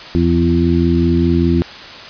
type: harmonic tone with a mistuned harmonic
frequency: 85 Hz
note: F2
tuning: 46 cents flat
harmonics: 1 / 2 / 3 / 4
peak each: -16 / -16 / -16 / -16 dBFS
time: 0.15-1.62 s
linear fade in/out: 0 ms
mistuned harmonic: 1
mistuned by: -33 cents
effects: white hiss -32 dBFS RMS until 2.09 s + resampled to 11025 Hz